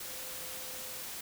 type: tone in noise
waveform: sine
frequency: 515 Hz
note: C5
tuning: 28 cents flat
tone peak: -53 dBFS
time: 0.05-1.02 s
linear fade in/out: 5 ms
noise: white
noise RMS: -42 dBFS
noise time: 0-1.21 s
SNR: -14 dB
effects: none